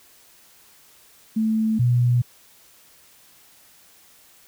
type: tone pair in turn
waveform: sine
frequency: 220 / 121.98 Hz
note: A3 / B2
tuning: 0 / -21 cents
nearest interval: minor seventh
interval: 1021 cents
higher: first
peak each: -18 / -15 dBFS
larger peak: second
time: 1.36-1.79 / 1.79-2.22 s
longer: neither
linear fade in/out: 10 ms
effects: white hiss -53 dBFS RMS until 4.47 s